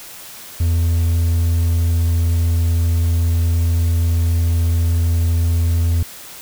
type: tone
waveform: triangle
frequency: 84.1 Hz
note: E2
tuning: 35 cents sharp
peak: -11 dBFS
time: 0.6-6.03 s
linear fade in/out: 5 ms
effects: white hiss -36 dBFS RMS until 6.41 s